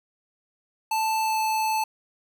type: tone with pitch glide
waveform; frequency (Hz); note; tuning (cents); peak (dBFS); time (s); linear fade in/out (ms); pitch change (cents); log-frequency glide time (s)
square; 880 to 874.4; A5 to A5; 0 to -11; -23; 0.91-1.84; 5; -11; 1.23-1.39
effects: none